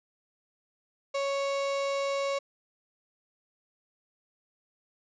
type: tone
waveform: 35% pulse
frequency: 554.4 Hz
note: C#5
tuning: in tune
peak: -26 dBFS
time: 1.14-2.39 s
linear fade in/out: 10 ms
effects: resampled to 16000 Hz